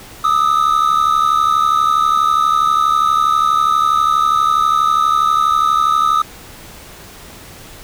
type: tone pair together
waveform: triangle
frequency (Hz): 1216 / 1288.3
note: D#6 / E6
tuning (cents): -40 / -40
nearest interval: minor second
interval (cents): 100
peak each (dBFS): -12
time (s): 0.24-6.22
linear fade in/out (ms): 5
effects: pink hiss -37 dBFS RMS until 7.83 s